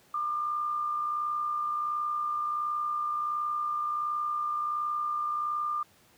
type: tone with amplitude modulation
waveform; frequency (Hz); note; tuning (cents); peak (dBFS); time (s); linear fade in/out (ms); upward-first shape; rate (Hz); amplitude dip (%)
sine; 1200; D6; +37; -26; 0.14-5.83; 5; sine; 61.4; 40
effects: pink hiss -61 dBFS RMS until 6.17 s + high-pass 100 Hz 12 dB/octave